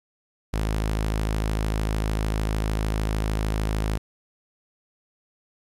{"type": "tone", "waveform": "sawtooth", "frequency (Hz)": 53.3, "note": "G#1", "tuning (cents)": 46, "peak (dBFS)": -19, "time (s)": [0.53, 3.98], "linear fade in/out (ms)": 10, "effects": ["resampled to 32000 Hz", "10-bit"]}